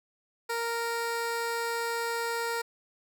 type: tone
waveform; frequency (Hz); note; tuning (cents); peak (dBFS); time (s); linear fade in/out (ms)
15% pulse; 465.1; A#4; -4; -23; 0.49-2.62; 10
effects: none